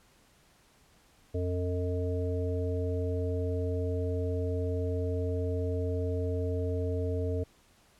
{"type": "harmonic tone", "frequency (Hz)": 90, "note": "F#2", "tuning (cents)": -47, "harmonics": [1, 3, 5, 7], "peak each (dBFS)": [-30, -38, -34, -40], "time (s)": [1.34, 7.44], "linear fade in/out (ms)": 10, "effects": ["pink hiss -63 dBFS RMS until 7.99 s", "low-pass 12000 Hz 12 dB/octave"]}